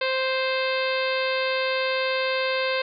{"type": "harmonic tone", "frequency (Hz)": 523.3, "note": "C5", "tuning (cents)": 0, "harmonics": [1, 2, 3, 4, 5, 6, 7, 8, 9], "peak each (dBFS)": [-25, -31, -31, -32, -31, -38, -35, -36, -39], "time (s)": [0.01, 2.82], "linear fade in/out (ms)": 5, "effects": []}